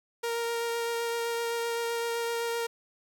sawtooth tone with vibrato, 466.2 Hz, A#4, in tune, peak -25 dBFS, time 0.23-2.67 s, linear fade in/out 10 ms, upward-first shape sine, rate 7.8 Hz, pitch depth 10 cents each way, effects 11-bit

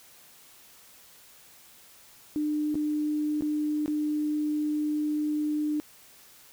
sine tone with dropouts, 300.8 Hz, D4, 42 cents sharp, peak -25 dBFS, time 2.36-5.8 s, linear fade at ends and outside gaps 0 ms, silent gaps 2.744-2.754 / 3.409-3.422 / 3.86-3.879 s, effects white hiss -54 dBFS RMS until 6.52 s

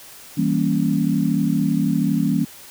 sine chord, E diminished seventh, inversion none, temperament equal with one note detuned, 163.3 / 196 / 233.1 / 277.2 Hz, E3 / G3 / Bb3 / Db4, -16 / 0 / 0 / 0 cents, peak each -22 dBFS, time 0.37-2.45 s, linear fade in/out 10 ms, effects white hiss -42 dBFS RMS until 2.7 s

